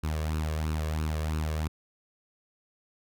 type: tone with flanger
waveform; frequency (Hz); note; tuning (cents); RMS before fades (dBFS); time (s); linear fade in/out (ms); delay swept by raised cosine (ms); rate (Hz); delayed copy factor
sawtooth; 77.8; D#2; 0; -30; 0.03-1.68; 10; 0.73 to 1.83; 3; +0.6
effects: none